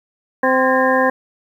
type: harmonic tone with a mistuned harmonic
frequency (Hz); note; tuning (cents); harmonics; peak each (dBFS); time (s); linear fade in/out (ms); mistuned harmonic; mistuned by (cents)
259.9; C4; -11; 1 / 2 / 3 / 4 / 6 / 7; -20 / -16 / -21 / -19 / -21 / -22; 0.43-1.1; 5; 6; +71
effects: 8-bit